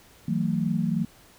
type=tone cluster; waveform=sine; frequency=161.9 / 185 / 224.2 Hz; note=E3 / F#3 / A3; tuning=-31 / 0 / +33 cents; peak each=-27 dBFS; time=0.28-1.05 s; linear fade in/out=5 ms; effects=pink hiss -54 dBFS RMS until 1.38 s